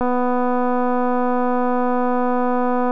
click train, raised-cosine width 1 ms, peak -8 dBFS, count 720, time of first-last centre 0.01-2.909 s, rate 248 Hz, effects none

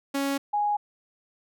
sawtooth / sine tone pair in turn, 277.2 / 828.7 Hz, C#4 / G#5, 0 / -4 cents, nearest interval octave + perfect fifth, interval 1896 cents, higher second, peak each -21 / -22 dBFS, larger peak first, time 0.14-0.38 / 0.53-0.77 s, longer neither, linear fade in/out 10 ms, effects none

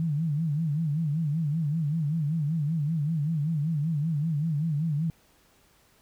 sine tone with vibrato, 154.6 Hz, D#3, 11 cents flat, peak -24 dBFS, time 0-5.1 s, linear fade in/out 0 ms, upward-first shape sine, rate 5.2 Hz, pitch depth 140 cents each way, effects pink hiss -62 dBFS RMS until 6.01 s

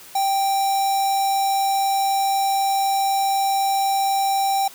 square tone with notch filter, 784 Hz, G5, in tune, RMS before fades -20 dBFS, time 0.15-4.68 s, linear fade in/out 5 ms, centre 2000 Hz, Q 0.88, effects white hiss -43 dBFS RMS until 4.74 s + high-pass 80 Hz 12 dB/octave

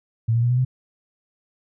sine tone with pitch steps, 113.7 / 117.17 / 120.74 / 124.42 / 128.22 Hz, A#2 / A#2 / B2 / B2 / C3, -43 / +9 / -39 / +13 / -35 cents, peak -16 dBFS, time 0.28-0.65 s, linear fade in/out 10 ms, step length 74 ms, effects none

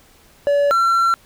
triangle tone pair in turn, 572 / 1357.2 Hz, D5 / F6, -46 / -50 cents, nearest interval octave + minor third, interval 1496 cents, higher second, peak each -11 / -11 dBFS, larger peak neither, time 0.47-0.71 / 0.71-1.14 s, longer second, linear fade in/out 0 ms, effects pink hiss -51 dBFS RMS until 1.25 s

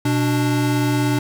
square tone pair together, 123.4 / 293.5 Hz, B2 / D4, -1 / -1 cents, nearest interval octave + minor third, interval 1500 cents, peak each -20 dBFS, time 0.05-1.19 s, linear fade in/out 5 ms, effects none

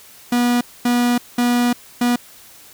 45% pulse tone bursts at uneven times, 242.5 Hz, B3, 31 cents flat, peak -14 dBFS, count 4, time 0.32-0.61 / 0.85-1.18 / 1.38-1.73 / 2.01-2.16 s, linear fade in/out 5 ms, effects white hiss -44 dBFS RMS until 2.73 s

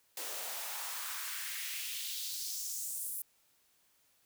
white noise with high-pass filter sweep, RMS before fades -40 dBFS, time 0.17-3.22 s, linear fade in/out 2 ms, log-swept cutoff 430 to 11000 Hz, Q 2.1, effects white hiss -71 dBFS RMS until 4.25 s

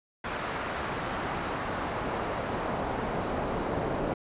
brown noise with band-pass filter sweep, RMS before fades -32 dBFS, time 0.24-4.14 s, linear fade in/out 5 ms, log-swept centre 1500 to 650 Hz, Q 0.82, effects resampled to 8000 Hz

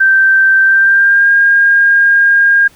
sine tone with pitch glide, 1561 to 1616 Hz, G6 to G#6, -8 to -48 cents, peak -5 dBFS, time 0-2.68 s, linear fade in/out 10 ms, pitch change +60 cents, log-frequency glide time 0.63-1.3 s, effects pink hiss -45 dBFS RMS until 2.75 s

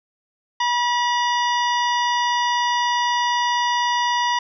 harmonic tone with a mistuned harmonic, 968 Hz, B5, 35 cents flat, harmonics 1 / 2 / 3 / 4 / 5 / 6, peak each -19 / -25 / -29 / -31 / -33 / -35 dBFS, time 0.6-4.39 s, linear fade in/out 5 ms, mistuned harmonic 4, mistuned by -140 cents, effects none

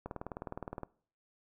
click train, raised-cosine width 1 ms, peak -25 dBFS, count 16, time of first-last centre 0.06-0.833 s, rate 19.4 Hz, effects noise-tail reverb RT60 0.5 s tail -22 dB re dry

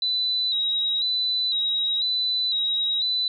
sine tone with vibrato, 3907 Hz, B7, 19 cents flat, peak -21 dBFS, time 0.02-3.28 s, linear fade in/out 2 ms, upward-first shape square, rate 1 Hz, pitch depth 38 cents each way, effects none

